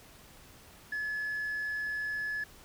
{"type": "tone", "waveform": "sine", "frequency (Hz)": 1710, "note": "A6", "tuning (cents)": -50, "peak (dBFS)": -30, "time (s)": [0.92, 2.44], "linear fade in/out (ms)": 5, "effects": ["tanh soft clip ceiling -30 dBFS", "pink hiss -55 dBFS RMS until 2.64 s"]}